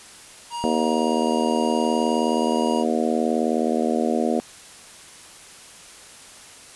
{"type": "tone with pitch glide", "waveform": "square", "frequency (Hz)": [946, 952.6], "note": ["A#5", "A#5"], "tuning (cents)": [25, 37], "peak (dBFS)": -28, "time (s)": [0.5, 2.85], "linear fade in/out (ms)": 50, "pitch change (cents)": 12, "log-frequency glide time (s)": [1.66, 2.49]}
{"type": "harmonic tone", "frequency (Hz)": 79.2, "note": "D#2", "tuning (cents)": 31, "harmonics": [3, 4, 5, 6, 7, 8, 9], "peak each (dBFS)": [-23, -27, -27, -28, -29, -29, -29], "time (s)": [0.64, 4.4], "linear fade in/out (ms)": 0}
{"effects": ["white hiss -44 dBFS RMS until 6.75 s", "resampled to 24000 Hz"]}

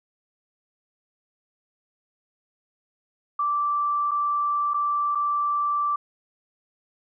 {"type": "tone with dropouts", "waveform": "sine", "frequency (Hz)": 1169, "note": "D6", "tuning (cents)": -8, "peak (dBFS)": -21, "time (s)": [3.39, 5.96], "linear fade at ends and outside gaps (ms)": 5, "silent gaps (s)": [[4.111, 4.115], [4.736, 4.742], [5.15, 5.154]], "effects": []}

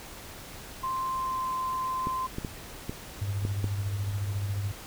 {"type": "tone with pitch glide", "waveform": "sine", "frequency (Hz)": [1046.5, 1036.9], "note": ["C6", "C6"], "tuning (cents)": [0, -16], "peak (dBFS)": -28, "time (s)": [0.83, 2.27], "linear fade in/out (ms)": 10, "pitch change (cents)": -16, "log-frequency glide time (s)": [1.13, 1.52]}
{"type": "clicks", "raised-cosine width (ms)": 3, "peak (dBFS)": -19, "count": 6, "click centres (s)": [2.071, 2.384, 2.448, 2.895, 3.451, 3.643]}
{"type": "tone with tremolo", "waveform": "sine", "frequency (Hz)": 100, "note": "G2", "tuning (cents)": 35, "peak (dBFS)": -26, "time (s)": [3.21, 4.72], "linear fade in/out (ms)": 10, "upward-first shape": "sine", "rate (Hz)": 14, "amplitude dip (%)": 45}
{"effects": ["pink hiss -44 dBFS RMS until 4.86 s"]}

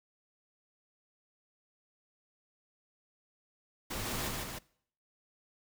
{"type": "noise with echo", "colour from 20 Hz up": "pink", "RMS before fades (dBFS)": -38, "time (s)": [3.9, 4.29], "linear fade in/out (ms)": 10, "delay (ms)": 150, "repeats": 2, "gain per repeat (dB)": -2, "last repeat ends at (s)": 4.59, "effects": ["noise-tail reverb RT60 0.6 s tail -22 dB re dry"]}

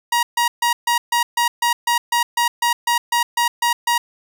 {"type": "tone bursts", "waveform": "sawtooth", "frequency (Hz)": 950, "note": "A#5", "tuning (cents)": 33, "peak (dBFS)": -11, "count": 16, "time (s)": [0.12, 3.98], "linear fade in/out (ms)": 5, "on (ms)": 110, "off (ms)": 140, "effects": []}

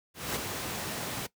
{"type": "noise with ADSR envelope", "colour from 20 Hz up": "pink", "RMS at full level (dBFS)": -30, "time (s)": [0.14, 1.27], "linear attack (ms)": 220, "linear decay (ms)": 9, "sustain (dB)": -5, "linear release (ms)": 14, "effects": ["noise-tail reverb RT60 0.1 s tail -18 dB re dry", "high-pass 100 Hz 12 dB/octave"]}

